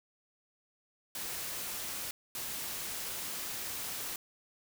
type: noise bursts at uneven times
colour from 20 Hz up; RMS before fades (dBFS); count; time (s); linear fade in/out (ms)
white; -39; 2; 1.15-2.11 / 2.35-4.16; 2
effects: none